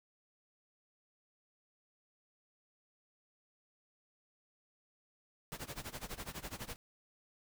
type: noise with tremolo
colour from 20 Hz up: pink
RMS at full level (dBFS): -42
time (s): 5.52-6.76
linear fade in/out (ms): 0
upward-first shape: sine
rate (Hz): 12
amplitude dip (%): 90
effects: none